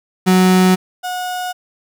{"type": "tone pair in turn", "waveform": "35% pulse", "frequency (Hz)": [185, 727.7], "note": ["F#3", "F#5"], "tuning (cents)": [0, -29], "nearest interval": "2 octaves", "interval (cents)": 2371, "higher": "second", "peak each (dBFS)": [-7, -19], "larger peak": "first", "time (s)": [[0.26, 0.76], [1.03, 1.53]], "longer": "neither", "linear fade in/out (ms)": 20, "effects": []}